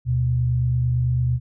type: tone pair together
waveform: sine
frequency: 74 / 122.99 Hz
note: D2 / B2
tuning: +14 / -7 cents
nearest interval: major sixth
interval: 879 cents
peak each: -26 / -18 dBFS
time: 0.05-1.4 s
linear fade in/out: 50 ms
effects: none